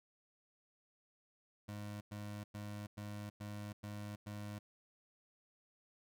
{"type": "tone bursts", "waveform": "25% pulse", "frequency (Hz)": 103.83, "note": "G#2", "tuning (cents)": 0, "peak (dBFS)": -40, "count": 7, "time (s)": [1.68, 4.59], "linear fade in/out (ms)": 10, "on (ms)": 330, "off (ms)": 100, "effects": []}